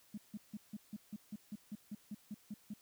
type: tone bursts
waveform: sine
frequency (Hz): 209.5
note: G#3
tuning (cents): +15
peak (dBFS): -40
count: 14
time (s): 0.14-2.738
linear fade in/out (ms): 5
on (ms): 37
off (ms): 160
effects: tanh soft clip ceiling -36 dBFS + white hiss -67 dBFS RMS until 2.81 s